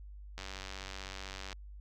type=click train; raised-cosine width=0.2 ms; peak=-25 dBFS; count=111; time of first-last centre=0.38-1.528 s; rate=95.8 Hz; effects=added 50 Hz sine -46 dBFS peak until 1.8 s